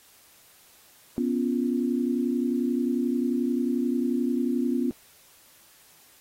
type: tone cluster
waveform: sine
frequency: 246.3 / 277.6 / 346.2 Hz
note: B3 / C#4 / F4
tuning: -5 / +3 / -15 cents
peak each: -25 / -28 / -30 dBFS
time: 1.18-4.91 s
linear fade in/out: 0 ms
effects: white hiss -56 dBFS RMS until 6.2 s + AAC 48 kbps